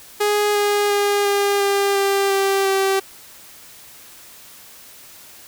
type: tone with pitch steps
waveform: sawtooth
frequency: 415.3 / 411.2 / 407.2 / 403.2 / 399.3 / 395.4 / 391.5 / 387.7 Hz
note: G#4 / G#4 / G#4 / G4 / G4 / G4 / G4 / G4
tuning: 0 / -17 / -34 / +49 / +32 / +15 / -2 / -19 cents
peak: -12 dBFS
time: 0.2-3 s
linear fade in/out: 10 ms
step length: 350 ms
effects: white hiss -43 dBFS RMS until 5.47 s